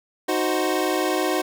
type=chord; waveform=25% pulse; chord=C diminished; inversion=first; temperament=equal; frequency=311.1 / 370 / 523.3 Hz; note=Eb4 / Gb4 / C5; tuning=0 / 0 / 0 cents; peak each=-21 / -20 / -24 dBFS; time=0.28-1.42 s; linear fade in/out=10 ms; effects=none